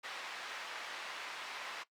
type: band-pass noise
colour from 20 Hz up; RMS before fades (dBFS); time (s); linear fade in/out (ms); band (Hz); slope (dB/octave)
pink; -45; 0.03-1.84; 20; 1000 to 3500; 12
effects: noise-tail reverb RT60 0.1 s tail -17 dB re dry + Opus 48 kbps